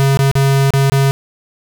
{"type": "tone with dropouts", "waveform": "square", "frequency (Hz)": 137, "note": "C#3", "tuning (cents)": -20, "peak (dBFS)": -10, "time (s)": [0, 1.11], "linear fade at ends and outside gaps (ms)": 0, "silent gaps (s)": [[0.172, 0.191], [0.314, 0.354], [0.705, 0.737], [0.898, 0.92]], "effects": []}